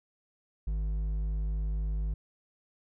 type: tone with hard clipping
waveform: triangle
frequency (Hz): 51.91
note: G#1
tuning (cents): 0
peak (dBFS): -30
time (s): 0.67-2.14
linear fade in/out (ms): 5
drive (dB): 9
effects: none